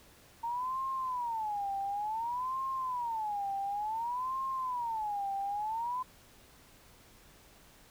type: tone with vibrato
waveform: sine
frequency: 916 Hz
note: A#5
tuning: 31 cents flat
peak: -32 dBFS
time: 0.43-6.03 s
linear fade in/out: 10 ms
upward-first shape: sine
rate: 0.56 Hz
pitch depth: 260 cents each way
effects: pink hiss -59 dBFS RMS until 7.9 s